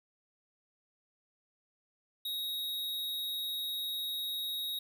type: tone with amplitude modulation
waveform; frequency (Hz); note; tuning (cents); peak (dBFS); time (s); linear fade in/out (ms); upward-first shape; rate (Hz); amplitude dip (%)
square; 3776; A#7; +22; -33; 2.25-4.79; 5; sine; 202; 40
effects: none